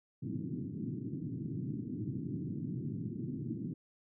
pink band-pass noise, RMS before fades -39 dBFS, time 0.22-3.74 s, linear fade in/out 10 ms, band 110 to 330 Hz, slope 48 dB/octave, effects none

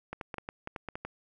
clicks, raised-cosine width 0.5 ms, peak -22 dBFS, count 10, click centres 0.13 / 0.212 / 0.342 / 0.383 / 0.489 / 0.674 / 0.762 / 0.887 / 0.955 / 1.05 s, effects none

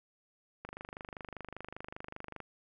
click train, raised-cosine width 0.5 ms, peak -27 dBFS, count 45, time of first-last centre 0.65-2.403 s, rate 25.1 Hz, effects none

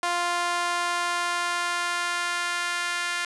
sawtooth tone with high-pass filter sweep, 349.2 Hz, F4, in tune, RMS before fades -27 dBFS, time 0.03-3.25 s, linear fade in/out 2 ms, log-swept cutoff 870 to 1600 Hz, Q 1.6, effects resampled to 24000 Hz + 9-bit

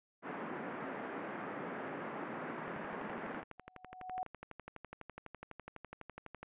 pink band-pass noise, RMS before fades -43 dBFS, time 0.22-3.44 s, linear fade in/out 50 ms, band 190 to 1900 Hz, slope 24 dB/octave
click train, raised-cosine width 0.5 ms, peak -31 dBFS, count 46, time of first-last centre 2.68-6.43 s, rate 12 Hz
sine tone with exponential growth, 740 Hz, F#5, in tune, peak -34 dBFS, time 3.58-4.23 s, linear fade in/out 0 ms, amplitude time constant 140 ms
effects resampled to 8000 Hz

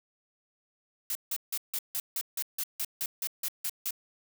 blue noise bursts, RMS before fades -32 dBFS, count 14, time 1.1-3.908 s, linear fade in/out 2 ms, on 52 ms, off 160 ms, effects none

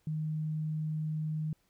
sine tone, 155.2 Hz, D#3, 4 cents flat, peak -31 dBFS, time 0.07-1.53 s, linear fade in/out 2 ms, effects pink hiss -73 dBFS RMS until 1.69 s

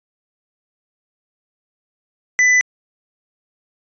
sine tone with tanh clipping, 1996 Hz, B6, 18 cents sharp, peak -12 dBFS, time 2.39-2.61 s, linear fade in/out 0 ms, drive 14 dB, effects resampled to 16000 Hz

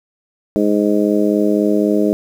harmonic tone, 103.83 Hz, G#2, in tune, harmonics 2 / 3 / 4 / 5 / 6, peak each -17 / -16 / -18 / -22 / -22 dBFS, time 0.56-2.13 s, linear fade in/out 0 ms, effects 7-bit

